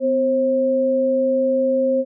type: tone pair together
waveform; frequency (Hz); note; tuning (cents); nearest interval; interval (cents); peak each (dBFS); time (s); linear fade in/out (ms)
sine; 254.5 / 533; C4 / C5; -48 / +32; octave + minor second; 1280; -22 / -16; 0-2.05; 50
effects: none